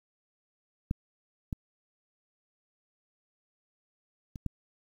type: clicks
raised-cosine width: 5 ms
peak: -16 / -20 / -28 / -19 dBFS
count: 4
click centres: 0.911 / 1.528 / 4.358 / 4.463 s
effects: 9-bit